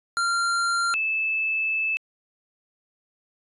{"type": "tone pair in turn", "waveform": ["square", "sine"], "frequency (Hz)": [1384, 2622], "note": ["F6", "E7"], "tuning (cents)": [-16, -10], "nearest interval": "major seventh", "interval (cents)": 1106, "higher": "second", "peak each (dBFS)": -22, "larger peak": "neither", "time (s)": [[0.17, 0.94], [0.94, 1.97]], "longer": "second", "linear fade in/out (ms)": 0, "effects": ["resampled to 24000 Hz"]}